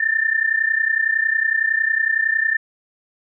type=tone pair together; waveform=sine; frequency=1769.1 / 1800 Hz; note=A6 / A6; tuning=+9 / +39 cents; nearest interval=unison; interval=30 cents; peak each=-19 dBFS; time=0-2.57 s; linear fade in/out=5 ms; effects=none